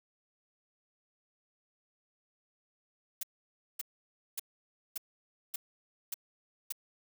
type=noise bursts; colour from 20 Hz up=blue; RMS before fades=-36 dBFS; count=7; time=3.21-6.724 s; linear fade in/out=5 ms; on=22 ms; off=560 ms; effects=none